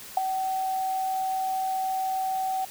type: tone with ADSR envelope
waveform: sine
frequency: 760 Hz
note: F#5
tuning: 46 cents sharp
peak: -15 dBFS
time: 0.17-2.65 s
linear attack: 4 ms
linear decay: 10 ms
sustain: -10 dB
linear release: 6 ms
effects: white hiss -43 dBFS RMS until 2.7 s